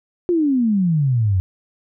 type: exponential sweep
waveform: sine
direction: down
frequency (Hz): 361.9 to 89.5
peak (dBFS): -14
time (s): 0.29-1.4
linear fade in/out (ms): 0
effects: none